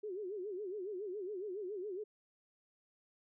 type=tone with vibrato; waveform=sine; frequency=392 Hz; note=G4; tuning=in tune; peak=-39 dBFS; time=0.03-2.04 s; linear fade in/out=10 ms; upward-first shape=sine; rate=7.2 Hz; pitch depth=170 cents each way; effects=none